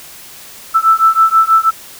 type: beating tone pair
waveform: sine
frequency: 1318.5 / 1324.7 Hz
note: E6 / E6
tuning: 0 / +8 cents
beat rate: 6.2 Hz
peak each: -10 dBFS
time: 0.74-1.71 s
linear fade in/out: 20 ms
effects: white hiss -35 dBFS RMS until 1.99 s